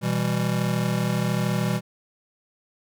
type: chord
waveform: square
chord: E minor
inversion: second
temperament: just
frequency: 123.61 / 164.81 / 197.78 Hz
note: B2 / E3 / G3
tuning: +2 / 0 / +16 cents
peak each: -27 dBFS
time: 0.01-1.81 s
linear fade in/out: 50 ms
effects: none